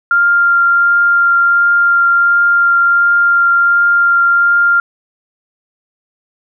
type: tone with vibrato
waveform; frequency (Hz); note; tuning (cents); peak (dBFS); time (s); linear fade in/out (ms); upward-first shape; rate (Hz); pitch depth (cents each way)
sine; 1394; F6; -4; -7; 0.11-4.8; 2; triangle; 1.4; 9
effects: none